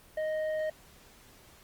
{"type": "tone with low-pass filter", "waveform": "square", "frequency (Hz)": 622.3, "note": "D#5", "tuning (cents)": 0, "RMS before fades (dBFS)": -32, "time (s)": [0.17, 0.7], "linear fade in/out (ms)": 5, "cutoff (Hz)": 1400, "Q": 1.4, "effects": ["pink hiss -57 dBFS RMS until 1.63 s", "Opus 24 kbps"]}